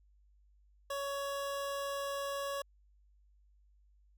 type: tone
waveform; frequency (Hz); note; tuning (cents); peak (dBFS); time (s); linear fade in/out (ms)
25% pulse; 559; C#5; +14; -32; 0.9-2.62; 5
effects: added 50 Hz sine -63 dBFS peak until 4.17 s